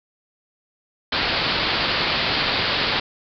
white low-pass noise, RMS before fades -22 dBFS, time 1.12-3 s, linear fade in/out 5 ms, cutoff 4800 Hz, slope 96 dB/octave, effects none

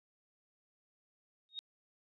sine tone with exponential growth, 3729 Hz, A#7, in tune, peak -35 dBFS, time 1.49-1.59 s, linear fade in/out 0 ms, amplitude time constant 21 ms, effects resampled to 24000 Hz

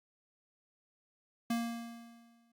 square tone with exponential decay, 233.1 Hz, A#3, in tune, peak -30 dBFS, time 1.5-2.52 s, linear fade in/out 5 ms, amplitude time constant 220 ms, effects Opus 48 kbps

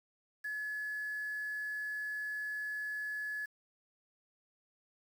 sine tone with quantisation, 1705 Hz, G#6, 45 cents sharp, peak -36 dBFS, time 0.44-3.46 s, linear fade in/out 10 ms, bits 9, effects none

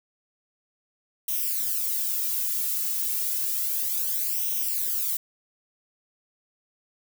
violet noise with flanger, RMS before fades -27 dBFS, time 1.28-5.17 s, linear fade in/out 5 ms, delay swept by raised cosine 0.33 to 2.33 ms, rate 0.31 Hz, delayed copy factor +0.75, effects none

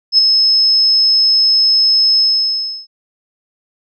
sine tone with ADSR envelope, 5190 Hz, E8, 28 cents flat, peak -3 dBFS, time 0.12-2.87 s, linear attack 65 ms, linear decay 4 ms, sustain -5 dB, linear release 680 ms, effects none

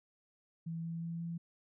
sine tone with pitch steps, 165.1 / 166.25 / 167.4 / 168.57 Hz, E3 / E3 / E3 / E3, +3 / +15 / +27 / +39 cents, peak -37 dBFS, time 0.66-1.38 s, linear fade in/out 10 ms, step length 180 ms, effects none

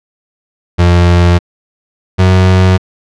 35% pulse tone pair in turn, 87.31 / 92.79 Hz, F2 / F#2, 0 / +5 cents, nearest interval minor second, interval 105 cents, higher second, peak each -3 dBFS, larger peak neither, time 0.78-1.39 / 2.18-2.78 s, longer first, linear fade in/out 20 ms, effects low-pass 5000 Hz 12 dB/octave

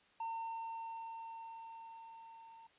triangle tone with level ramp, 909 Hz, A#5, 44 cents flat, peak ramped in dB -36 to -53 dBFS, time 0.2-2.67 s, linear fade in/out 5 ms, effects white hiss -68 dBFS RMS until 2.78 s + resampled to 8000 Hz

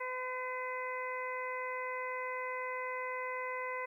harmonic tone with a mistuned harmonic, 508 Hz, B4, 49 cents sharp, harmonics 1 / 2 / 3 / 4 / 5, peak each -41 / -40 / -48 / -41 / -51 dBFS, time 0-3.86 s, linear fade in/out 10 ms, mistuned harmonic 5, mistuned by -18 cents, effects 12-bit

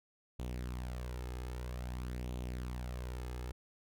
sawtooth tone with flanger, 61.74 Hz, B1, in tune, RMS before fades -41 dBFS, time 0.39-3.52 s, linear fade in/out 5 ms, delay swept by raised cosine 0.29 to 2.39 ms, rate 0.51 Hz, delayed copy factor +0.5, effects none

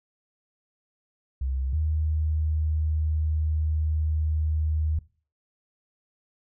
sine tone pair in turn, 66 / 77.64 Hz, C2 / D#2, +16 / -3 cents, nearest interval minor third, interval 281 cents, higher second, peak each -25 / -22 dBFS, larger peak second, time 1.41-1.73 / 1.73-4.99 s, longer second, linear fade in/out 5 ms, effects noise-tail reverb RT60 0.4 s tail -20 dB re dry

